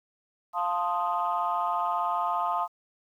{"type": "chord", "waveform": "sine", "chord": "F dominant seventh", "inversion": "none", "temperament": "equal", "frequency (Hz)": [698.5, 880, 1046.5, 1244.5], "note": ["F5", "A5", "C6", "Eb6"], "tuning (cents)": [0, 0, 0, 0], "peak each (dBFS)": -30, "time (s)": [0.53, 2.68], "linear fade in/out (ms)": 50, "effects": ["tanh soft clip ceiling -17 dBFS", "10-bit"]}